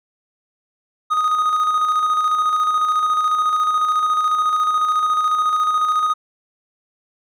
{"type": "tone with tremolo", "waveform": "triangle", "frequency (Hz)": 1244.5, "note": "D#6", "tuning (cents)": 0, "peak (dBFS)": -12, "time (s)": [1.1, 6.14], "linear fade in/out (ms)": 20, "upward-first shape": "square", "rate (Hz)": 14, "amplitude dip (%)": 35, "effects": []}